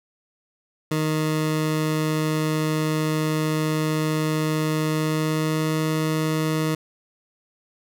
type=tone with pitch glide; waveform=20% pulse; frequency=155.56 to 157 Hz; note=D#3 to D#3; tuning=0 to +16 cents; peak=-16 dBFS; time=0.91-6.75 s; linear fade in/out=5 ms; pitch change=+16 cents; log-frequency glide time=4.88-5.75 s; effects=none